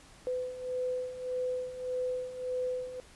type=beating tone pair; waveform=sine; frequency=503 / 504.7 Hz; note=B4 / B4; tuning=+32 / +38 cents; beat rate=1.7 Hz; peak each=-38 / -33 dBFS; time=0.27-3 s; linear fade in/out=0 ms; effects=pink hiss -56 dBFS RMS until 3.15 s + resampled to 24000 Hz